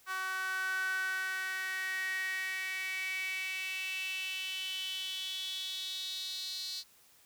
sawtooth tone with high-pass filter sweep, 376.8 Hz, F#4, 32 cents sharp, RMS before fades -37 dBFS, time 0.06-6.84 s, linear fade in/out 50 ms, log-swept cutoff 1300 to 4300 Hz, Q 7.2, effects white hiss -63 dBFS RMS until 7.25 s

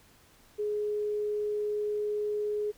sine tone, 418.8 Hz, G#4, 15 cents sharp, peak -28 dBFS, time 0.58-2.72 s, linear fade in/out 20 ms, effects pink hiss -60 dBFS RMS until 2.77 s

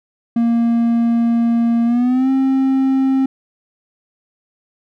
triangle tone with pitch glide, 233.1 to 266.2 Hz, A#3 to C4, 0 to +30 cents, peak -10 dBFS, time 0.36-3.26 s, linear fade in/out 5 ms, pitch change +230 cents, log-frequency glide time 1.85-2.3 s, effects none

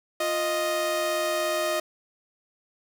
sawtooth tone pair together, 349.6 / 622.3 Hz, F4 / D#5, +2 / 0 cents, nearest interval minor seventh, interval 998 cents, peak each -28 / -21 dBFS, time 0.2-1.8 s, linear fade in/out 5 ms, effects none

